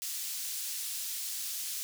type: high-pass noise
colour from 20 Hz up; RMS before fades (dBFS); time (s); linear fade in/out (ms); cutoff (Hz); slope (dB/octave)
pink; -37; 0.02-1.83; 0; 5100; 12
effects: none